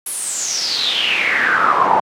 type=noise with band-pass filter sweep; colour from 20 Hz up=brown; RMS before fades=-17 dBFS; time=0.06-2 s; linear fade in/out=5 ms; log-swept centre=11000 to 820 Hz; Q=8.3; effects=high-pass 200 Hz 12 dB/octave